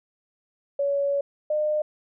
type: tone pair in turn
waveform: sine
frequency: 563 / 606.6 Hz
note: C#5 / D#5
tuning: +27 / -44 cents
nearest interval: minor second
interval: 129 cents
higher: second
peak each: -21 dBFS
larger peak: neither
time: 0.79-1.21 / 1.5-1.82 s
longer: first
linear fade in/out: 5 ms
effects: none